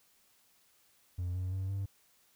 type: tone with pitch steps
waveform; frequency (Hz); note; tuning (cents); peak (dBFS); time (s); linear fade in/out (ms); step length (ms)
triangle; 89.2 / 92.08 / 95.05 / 98.12; F2 / F#2 / F#2 / G2; +37 / -8 / +47 / +2; -30; 1.18-1.86; 10; 170
effects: tanh soft clip ceiling -27 dBFS + white hiss -68 dBFS RMS until 2.35 s